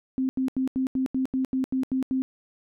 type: tone bursts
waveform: sine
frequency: 261.6 Hz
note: C4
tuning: in tune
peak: -22 dBFS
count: 11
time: 0.18-2.22 s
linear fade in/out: 0 ms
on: 110 ms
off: 83 ms
effects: none